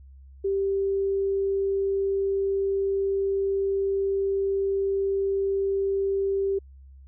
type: tone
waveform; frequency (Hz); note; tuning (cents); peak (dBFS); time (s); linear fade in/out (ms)
sine; 392; G4; 0; -22; 0.44-6.59; 10
effects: added 67 Hz sine -45 dBFS peak until 7.07 s